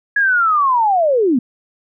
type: linear sweep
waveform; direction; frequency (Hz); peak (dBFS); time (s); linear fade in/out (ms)
sine; down; 1685 to 225; -11; 0.16-1.39; 5
effects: none